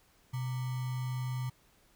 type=tone with sample-and-hold; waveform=sine; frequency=126.7 Hz; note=B2; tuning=45 cents sharp; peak=-32 dBFS; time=0.33-1.5 s; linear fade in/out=10 ms; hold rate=1050 Hz; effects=pink hiss -66 dBFS RMS until 1.95 s